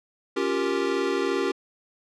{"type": "chord", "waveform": "square", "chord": "G half-diminished seventh", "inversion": "second", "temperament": "equal", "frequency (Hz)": [277.2, 349.2, 392, 466.2], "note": ["Db4", "F4", "G4", "Bb4"], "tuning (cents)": [0, 0, 0, 0], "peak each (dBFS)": [-31, -30, -27, -31], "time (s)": [0.36, 1.52], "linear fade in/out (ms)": 10, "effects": ["low-pass 5000 Hz 12 dB/octave"]}